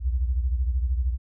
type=beating tone pair; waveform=sine; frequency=61.1 / 74.1 Hz; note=B1 / D2; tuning=-18 / +16 cents; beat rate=13 Hz; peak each=-22 / -29 dBFS; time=0-1.18 s; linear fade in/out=50 ms; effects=none